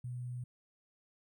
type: tone with sample-and-hold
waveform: sine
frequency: 123.47 Hz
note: B2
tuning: in tune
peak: -38 dBFS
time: 0.04-0.44 s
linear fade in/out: 5 ms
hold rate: 8820 Hz
effects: none